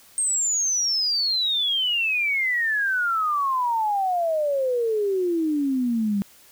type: exponential sweep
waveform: sine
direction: down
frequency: 8550 to 195.3 Hz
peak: -20 dBFS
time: 0.18-6.22 s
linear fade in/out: 0 ms
effects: white hiss -52 dBFS RMS until 6.51 s